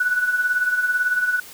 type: tone with tremolo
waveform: sine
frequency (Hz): 1480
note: F#6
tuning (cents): 0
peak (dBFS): -15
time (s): 0-1.4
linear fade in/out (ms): 5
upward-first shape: sine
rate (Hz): 18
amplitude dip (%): 60
effects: white hiss -41 dBFS RMS until 1.53 s